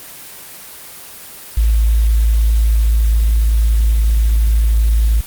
sine tone with quantisation, 55 Hz, A1, in tune, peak -9 dBFS, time 1.57-5.21 s, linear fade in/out 5 ms, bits 6, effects white hiss -34 dBFS RMS until 5.26 s + Opus 24 kbps

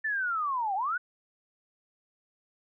sine linear two-way sweep, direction down then up, 1789 to 740 to 1525 Hz, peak -27 dBFS, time 0.04-0.98 s, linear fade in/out 10 ms, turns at 0.75 s, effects none

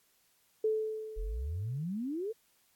sine tone with exponential decay, 435.6 Hz, A4, 17 cents flat, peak -25 dBFS, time 0.64-1.84 s, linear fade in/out 5 ms, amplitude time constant 260 ms
sine exponential sweep, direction up, 37.88 to 466.2 Hz, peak -33 dBFS, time 1.16-2.33 s, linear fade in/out 20 ms
effects white hiss -70 dBFS RMS until 2.75 s + AAC 64 kbps

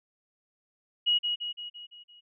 sine tone with echo, 2901 Hz, F#7, 35 cents flat, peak -21 dBFS, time 1.06-1.19 s, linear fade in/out 20 ms, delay 170 ms, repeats 6, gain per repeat -5 dB, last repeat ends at 2.21 s, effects none

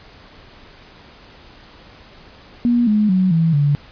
sine tone with pitch steps, 239.8 / 211.2 / 185.98 / 163.79 / 144.24 Hz, A#3 / G#3 / F#3 / E3 / D3, +49 / +29 / +9 / -11 / -31 cents, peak -12 dBFS, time 2.65-3.75 s, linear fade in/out 0 ms, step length 220 ms, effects pink hiss -44 dBFS RMS until 3.91 s + resampled to 11025 Hz

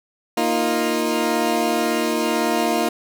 20% pulse chord, Bb suspended fourth, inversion none, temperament equal, 233.1 / 311.1 / 349.2 Hz, Bb3 / Eb4 / F4, 0 / 0 / 0 cents, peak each -18 dBFS, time 0.37-2.89 s, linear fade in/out 5 ms, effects none

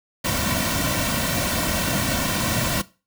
pink noise with comb filter, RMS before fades -23 dBFS, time 0.24-2.82 s, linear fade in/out 10 ms, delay 2.4 ms, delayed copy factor -0.7, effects noise-tail reverb RT60 0.3 s tail -18 dB re dry

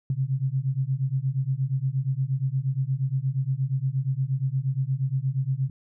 sine beating tone pair, 129.1 / 137.6 Hz, C3 / C#3, -23 / -12 cents, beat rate 8.5 Hz, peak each -26 dBFS, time 0.1-5.7 s, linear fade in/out 2 ms, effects none

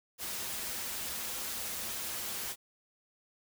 white noise with comb filter, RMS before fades -38 dBFS, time 0.18-2.56 s, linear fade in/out 50 ms, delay 6.9 ms, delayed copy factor -0.5, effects none

